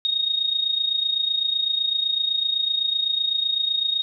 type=tone with amplitude modulation; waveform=sine; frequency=3729 Hz; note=A#7; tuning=in tune; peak=-17 dBFS; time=0.05-4.02 s; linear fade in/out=0 ms; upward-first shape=sine; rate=27.9 Hz; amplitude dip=70%; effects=none